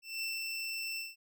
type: tone with ADSR envelope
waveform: 25% pulse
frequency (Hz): 2678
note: E7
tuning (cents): +27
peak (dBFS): -30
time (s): 0.02-1.16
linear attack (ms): 200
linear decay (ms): 170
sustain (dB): -2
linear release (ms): 180
effects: none